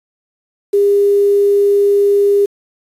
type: tone with quantisation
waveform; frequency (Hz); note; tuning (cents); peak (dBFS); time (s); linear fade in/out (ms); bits
sine; 403.7; G#4; -49; -8; 0.73-2.46; 10; 6
effects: resampled to 32000 Hz